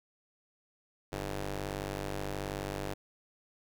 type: ring-modulated tone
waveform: 10% pulse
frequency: 98.7 Hz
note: G2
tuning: 12 cents sharp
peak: -24 dBFS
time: 1.12-2.94 s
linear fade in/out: 10 ms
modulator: 224 Hz
effects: none